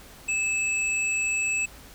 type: tone pair together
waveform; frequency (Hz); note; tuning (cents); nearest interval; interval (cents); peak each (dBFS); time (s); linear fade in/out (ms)
sine; 2617 / 7766; E7 / B8; -13 / -30; octave + perfect fifth; 1883; -24 / -30; 0.28-1.66; 10
effects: added 50 Hz sine -54 dBFS peak until 1.94 s + pink hiss -48 dBFS RMS until 1.94 s